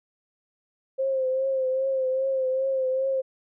sine tone with vibrato, 527 Hz, C5, 12 cents sharp, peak -22 dBFS, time 0.98-3.22 s, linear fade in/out 20 ms, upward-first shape triangle, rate 2.5 Hz, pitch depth 45 cents each way, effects none

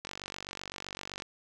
click train, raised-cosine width 0.2 ms, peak -21 dBFS, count 57, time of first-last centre 0.05-1.222 s, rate 47.8 Hz, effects none

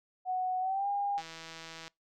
sine tone with pitch glide, 740 to 807 Hz, F#5 to G#5, 0 to -50 cents, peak -29 dBFS, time 0.25-1.22 s, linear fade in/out 50 ms, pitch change +150 cents, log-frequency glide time 0.6-0.88 s
click train, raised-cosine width 0.2 ms, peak -28 dBFS, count 115, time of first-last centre 1.18-1.879 s, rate 163 Hz
effects noise-tail reverb RT60 0.2 s tail -25 dB re dry

